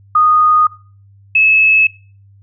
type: tone pair in turn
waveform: sine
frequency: 1236 / 2594 Hz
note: D#6 / E7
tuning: -12 / -28 cents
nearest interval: octave + minor second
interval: 1284 cents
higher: second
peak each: -7 dBFS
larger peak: neither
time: 0.15-0.67 / 1.35-1.87 s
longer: neither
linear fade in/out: 5 ms
effects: noise-tail reverb RT60 0.4 s tail -20 dB re dry + added 99 Hz sine -42 dBFS peak until 2.42 s